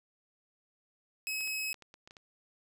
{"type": "tone", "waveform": "sawtooth", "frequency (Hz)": 2561, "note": "D#7", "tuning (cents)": 49, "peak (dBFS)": -30, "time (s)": [1.27, 1.73], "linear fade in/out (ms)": 0}
{"type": "clicks", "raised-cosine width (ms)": 0.2, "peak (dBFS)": -34, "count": 8, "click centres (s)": [1.408, 1.475, 1.743, 1.823, 1.941, 2.075, 2.109, 2.168]}
{"effects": []}